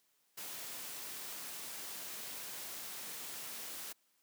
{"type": "noise", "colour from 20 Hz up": "white", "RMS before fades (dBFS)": -45, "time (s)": [0.37, 3.93], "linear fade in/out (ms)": 10, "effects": ["white hiss -75 dBFS RMS until 4.22 s", "high-pass 150 Hz 12 dB/octave"]}